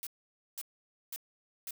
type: noise bursts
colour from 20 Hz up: blue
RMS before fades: -40 dBFS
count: 4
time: 0.03-1.708 s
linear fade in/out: 0 ms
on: 37 ms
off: 510 ms
effects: none